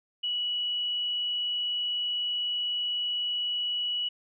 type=tone; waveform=sine; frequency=2936 Hz; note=F#7; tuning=14 cents flat; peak=-27 dBFS; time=0.23-4.09 s; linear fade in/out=10 ms; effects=none